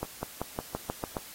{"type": "accelerating click train", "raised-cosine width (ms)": 1, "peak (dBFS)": -17, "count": 8, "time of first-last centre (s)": [0.03, 1.168], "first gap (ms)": 200, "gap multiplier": 0.93, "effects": ["white hiss -47 dBFS RMS until 1.34 s", "AAC 48 kbps"]}